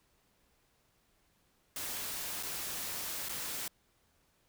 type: noise with dropouts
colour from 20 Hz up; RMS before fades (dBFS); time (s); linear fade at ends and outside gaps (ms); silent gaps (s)
white; -39; 1.76-3.68; 2; 2.428-2.432 / 3.287-3.293
effects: pink hiss -72 dBFS RMS until 4.48 s